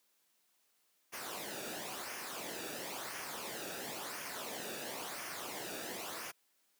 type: noise with flanger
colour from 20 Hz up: pink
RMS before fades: -43 dBFS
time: 1.12-6.32 s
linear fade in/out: 20 ms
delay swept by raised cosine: 0.25 to 0.97 ms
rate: 0.97 Hz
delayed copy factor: -0.6
effects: white hiss -75 dBFS RMS until 6.79 s + high-pass 200 Hz 12 dB/octave